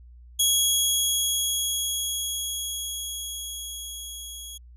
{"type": "tone with level ramp", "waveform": "15% pulse", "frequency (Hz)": 3322, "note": "G#7", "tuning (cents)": 0, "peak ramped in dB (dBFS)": [-11, -30], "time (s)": [0.39, 4.58], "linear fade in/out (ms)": 10, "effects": ["added 60 Hz sine -45 dBFS peak until 4.76 s", "resampled to 32000 Hz"]}